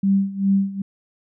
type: tone with tremolo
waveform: sine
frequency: 196 Hz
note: G3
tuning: in tune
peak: -13 dBFS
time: 0.03-0.82 s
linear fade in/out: 5 ms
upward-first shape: sine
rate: 2.5 Hz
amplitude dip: 85%
effects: none